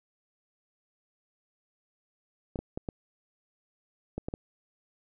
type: clicks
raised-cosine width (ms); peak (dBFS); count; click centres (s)
2; -20; 7; 2.558 / 2.59 / 2.775 / 2.888 / 4.18 / 4.285 / 4.339
effects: none